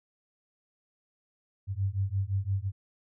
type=beating tone pair; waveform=sine; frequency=94.9 / 100.7 Hz; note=F#2 / G2; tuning=+44 / +47 cents; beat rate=5.8 Hz; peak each=-30 dBFS; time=1.67-2.72 s; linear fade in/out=50 ms; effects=none